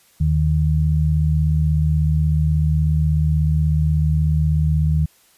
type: tone pair together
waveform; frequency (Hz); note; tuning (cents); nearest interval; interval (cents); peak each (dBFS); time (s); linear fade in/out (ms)
sine; 77.9 / 154.32; D#2 / D#3; +3 / -14; octave; 1183; -17; 0.2-5.06; 10
effects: white hiss -55 dBFS RMS until 5.37 s + resampled to 32000 Hz